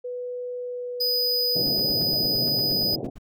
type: tone with pitch glide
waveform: sine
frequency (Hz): 493.9 to 487.9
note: B4 to B4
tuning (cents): 0 to -21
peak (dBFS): -29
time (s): 0.04-1.63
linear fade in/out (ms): 10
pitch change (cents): -21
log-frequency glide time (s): 0.54-1.48
type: tone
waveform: square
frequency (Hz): 4978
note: D#8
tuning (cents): 0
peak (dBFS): -22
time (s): 1-2.96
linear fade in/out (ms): 10
type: band-pass noise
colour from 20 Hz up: pink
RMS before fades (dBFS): -31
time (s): 1.55-3.1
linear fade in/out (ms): 10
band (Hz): 110 to 670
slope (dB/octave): 48
type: noise bursts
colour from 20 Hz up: brown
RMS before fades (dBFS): -39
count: 14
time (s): 1.66-3.184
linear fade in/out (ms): 5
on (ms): 29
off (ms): 86
effects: none